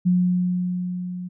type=tone with level ramp; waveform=sine; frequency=180 Hz; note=F#3; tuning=47 cents flat; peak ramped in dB=-14 to -29 dBFS; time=0.05-1.29 s; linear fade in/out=20 ms; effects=none